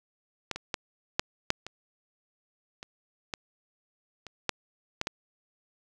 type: clicks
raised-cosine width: 0.2 ms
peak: -13 / -19 / -12 / -6 / -6 / -21 / -24 / -15 / -25 / -8 / -12 / -13 dBFS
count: 12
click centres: 0.513 / 0.56 / 0.742 / 1.195 / 1.504 / 1.666 / 2.829 / 3.338 / 4.267 / 4.493 / 5.014 / 5.071 s
effects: none